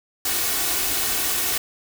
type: noise with comb filter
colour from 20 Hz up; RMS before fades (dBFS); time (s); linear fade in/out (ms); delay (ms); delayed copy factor
white; -23; 0.25-1.58; 5; 2.7; +0.55
effects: none